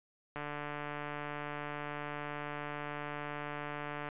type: click train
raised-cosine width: 0.5 ms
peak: -25 dBFS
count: 549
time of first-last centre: 0.36-4.088 s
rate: 147 Hz
effects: resampled to 8000 Hz